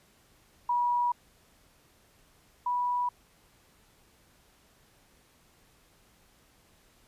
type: tone pair in turn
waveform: sine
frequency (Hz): 968 / 979.8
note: B5 / B5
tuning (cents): -35 / -14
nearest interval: unison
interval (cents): 21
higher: second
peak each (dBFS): -24 / -26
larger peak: first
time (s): 0.69-1.12 / 2.66-3.09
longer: neither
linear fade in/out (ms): 5
effects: pink hiss -63 dBFS RMS until 7.07 s + resampled to 32000 Hz